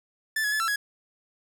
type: tone with pitch steps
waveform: 45% pulse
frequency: 1755 / 1684 / 1726 / 1341 / 1669 Hz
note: A6 / G#6 / A6 / E6 / G#6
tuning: -5 / +24 / -34 / +29 / +8 cents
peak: -24 dBFS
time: 0.36-0.76 s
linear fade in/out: 5 ms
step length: 80 ms
effects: none